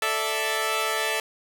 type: chord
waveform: 10% pulse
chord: A suspended fourth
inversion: none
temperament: equal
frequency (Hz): 440 / 587.3 / 659.3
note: A4 / D5 / E5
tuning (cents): 0 / 0 / 0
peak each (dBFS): -19 / -22 / -20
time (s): 0.02-1.2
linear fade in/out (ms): 2
effects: none